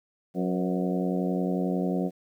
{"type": "harmonic tone with a mistuned harmonic", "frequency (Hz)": 91.1, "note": "F#2", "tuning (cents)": -26, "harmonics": [2, 3, 4, 5, 6, 7, 8], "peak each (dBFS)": [-27, -31, -33, -35, -37, -38, -39], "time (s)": [0.34, 2.11], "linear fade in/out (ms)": 50, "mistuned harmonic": 5, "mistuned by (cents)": 63, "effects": ["10-bit"]}